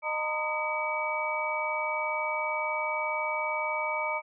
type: tone cluster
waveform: sine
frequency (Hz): 615 / 916 / 996 / 1238 / 2281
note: D#5 / A#5 / B5 / D#6 / C#7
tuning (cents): -20 / -31 / +14 / -9 / +49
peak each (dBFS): -34 / -33 / -39 / -36 / -32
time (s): 0.02-4.22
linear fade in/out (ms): 50
effects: none